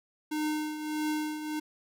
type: tone with tremolo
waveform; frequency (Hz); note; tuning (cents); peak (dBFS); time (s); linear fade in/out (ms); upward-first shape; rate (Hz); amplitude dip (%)
square; 305.4; D#4; -32; -28; 0.31-1.6; 10; triangle; 1.6; 65
effects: none